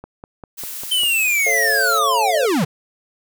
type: click train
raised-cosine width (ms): 1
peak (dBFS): -21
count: 6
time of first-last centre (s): 0.04-1.034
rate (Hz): 5.03
type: noise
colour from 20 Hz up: blue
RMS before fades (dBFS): -30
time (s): 0.57-2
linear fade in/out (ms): 20
type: linear sweep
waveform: square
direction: down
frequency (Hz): 3098 to 130.3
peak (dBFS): -16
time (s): 0.91-2.65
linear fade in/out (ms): 10
type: chord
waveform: sine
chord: A augmented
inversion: none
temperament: just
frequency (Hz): 440 / 550 / 687.5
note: A4 / C#5 / E#5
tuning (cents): 0 / -14 / -27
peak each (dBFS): -25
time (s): 1.46-2.46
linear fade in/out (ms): 5
effects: none